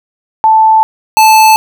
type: tone pair in turn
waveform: sine / square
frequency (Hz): 879 / 874.3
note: A5 / A5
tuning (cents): -2 / -11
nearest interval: unison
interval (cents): 9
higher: first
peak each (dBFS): -3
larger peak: neither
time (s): 0.44-0.83 / 1.17-1.56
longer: neither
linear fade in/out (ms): 0
effects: none